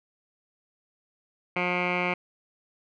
10% pulse tone with low-pass filter, 178.7 Hz, F3, 40 cents sharp, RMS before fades -27 dBFS, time 1.56-2.14 s, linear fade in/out 5 ms, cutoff 2200 Hz, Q 7.6, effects none

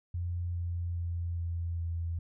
sine tone with pitch steps, 87.31 / 86.51 / 85.71 / 84.92 / 84.14 Hz, F2 / F2 / F2 / F2 / E2, 0 / -16 / -32 / -48 / +36 cents, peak -31 dBFS, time 0.14-2.19 s, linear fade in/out 5 ms, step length 410 ms, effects none

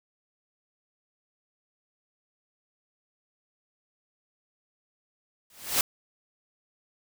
white noise with exponential growth, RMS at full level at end -20 dBFS, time 5.5-5.81 s, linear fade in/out 2 ms, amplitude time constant 66 ms, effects none

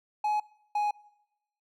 triangle tone pair in turn, 843 / 832.8 Hz, G#5 / G#5, +26 / +5 cents, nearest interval unison, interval 21 cents, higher first, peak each -23 dBFS, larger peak neither, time 0.24-0.4 / 0.75-0.91 s, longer neither, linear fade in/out 5 ms, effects noise-tail reverb RT60 0.9 s tail -23 dB re dry

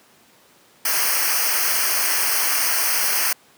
white noise with comb filter, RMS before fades -20 dBFS, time 0.85-3.33 s, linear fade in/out 5 ms, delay 0.27 ms, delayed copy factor -0.95, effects pink hiss -53 dBFS RMS until 3.57 s + high-pass 200 Hz 12 dB/octave

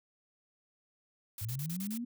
blue noise bursts, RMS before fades -43 dBFS, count 6, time 1.38-1.976 s, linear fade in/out 2 ms, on 71 ms, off 34 ms
sine linear sweep, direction up, 98 to 246.9 Hz, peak -35 dBFS, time 1.41-2.05 s, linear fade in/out 10 ms
effects none

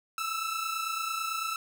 sawtooth tone pair together, 1309 / 1338 Hz, E6 / E6, -13 / +25 cents, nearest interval unison, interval 38 cents, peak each -29 / -31 dBFS, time 0.18-1.56 s, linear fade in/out 2 ms, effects none

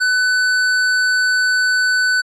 sine tone with hard clipping, 1500 Hz, F#6, 23 cents sharp, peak -15 dBFS, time 0-2.22 s, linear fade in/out 20 ms, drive 13 dB, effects resampled to 22050 Hz

